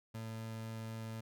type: tone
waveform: 30% pulse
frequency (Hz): 112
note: A2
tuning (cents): +31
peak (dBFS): -39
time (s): 0.14-1.21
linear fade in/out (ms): 10
effects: none